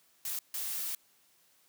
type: noise bursts at uneven times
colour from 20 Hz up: blue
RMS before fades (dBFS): -36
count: 2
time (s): 0.25-0.39 / 0.54-0.95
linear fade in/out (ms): 2
effects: white hiss -67 dBFS RMS until 1.68 s + high-pass 100 Hz 12 dB/octave